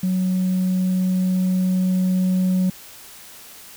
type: tone with level ramp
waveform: sine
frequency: 184.9 Hz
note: F#3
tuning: 1 cent flat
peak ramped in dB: -16 to -13 dBFS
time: 0.03-2.7 s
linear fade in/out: 5 ms
effects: tanh soft clip ceiling -15 dBFS + white hiss -42 dBFS RMS until 3.76 s